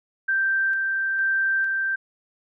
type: tone with tremolo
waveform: sine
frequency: 1568 Hz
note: G6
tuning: in tune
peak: -19 dBFS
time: 0.28-1.96 s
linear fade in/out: 10 ms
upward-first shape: square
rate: 1.1 Hz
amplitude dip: 25%
effects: none